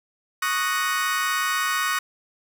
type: chord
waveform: 35% pulse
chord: D# minor seventh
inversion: third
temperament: equal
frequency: 1108.7 / 1244.5 / 1480 / 1864.7 Hz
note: C#6 / D#6 / F#6 / A#6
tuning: 0 / 0 / 0 / 0 cents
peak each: -26 dBFS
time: 0.42-1.99 s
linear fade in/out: 5 ms
effects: none